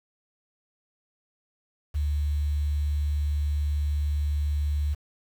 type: tone with quantisation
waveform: sine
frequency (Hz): 73.42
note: D2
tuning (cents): 0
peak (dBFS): -23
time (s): 1.94-4.95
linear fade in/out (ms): 20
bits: 8
effects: none